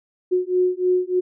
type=beating tone pair; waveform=sine; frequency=362.7 / 366 Hz; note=F#4 / F#4; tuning=-34 / -19 cents; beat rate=3.3 Hz; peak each=-20 dBFS; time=0.31-1.21 s; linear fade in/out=20 ms; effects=none